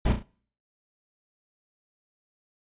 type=noise with echo; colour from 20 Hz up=brown; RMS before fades=-22 dBFS; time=0.05-0.13 s; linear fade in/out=10 ms; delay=34 ms; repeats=3; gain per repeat=-7 dB; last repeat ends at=0.232 s; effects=noise-tail reverb RT60 0.5 s tail -23 dB re dry + resampled to 8000 Hz